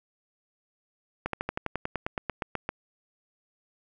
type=slowing click train; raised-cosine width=0.5 ms; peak=-14 dBFS; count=15; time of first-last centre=1.26-2.691 s; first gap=73 ms; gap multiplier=1.05; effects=none